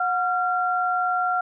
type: tone pair together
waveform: sine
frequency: 728.5 / 1376 Hz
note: F#5 / F6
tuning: -27 / -26 cents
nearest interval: major seventh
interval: 1101 cents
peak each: -23 dBFS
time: 0-1.41 s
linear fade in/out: 5 ms
effects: none